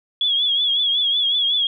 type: tone with vibrato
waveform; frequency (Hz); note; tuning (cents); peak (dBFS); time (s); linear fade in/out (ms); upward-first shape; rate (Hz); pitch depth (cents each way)
sine; 3356; G#7; +17; -16; 0.21-1.67; 2; triangle; 5.4; 79
effects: none